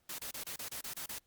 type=noise bursts; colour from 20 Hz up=white; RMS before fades=-42 dBFS; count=9; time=0.09-1.186 s; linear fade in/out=5 ms; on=96 ms; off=29 ms; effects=pink hiss -75 dBFS RMS until 1.26 s + Opus 48 kbps